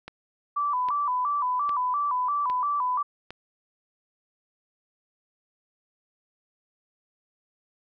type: click train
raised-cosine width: 0.3 ms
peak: -22 dBFS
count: 5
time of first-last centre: 0.08-3.306 s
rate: 1.24 Hz
type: tone with vibrato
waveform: sine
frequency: 1078 Hz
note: C#6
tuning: 49 cents flat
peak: -23 dBFS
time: 0.56-3.03 s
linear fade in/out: 10 ms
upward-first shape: square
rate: 2.9 Hz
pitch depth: 130 cents each way
effects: none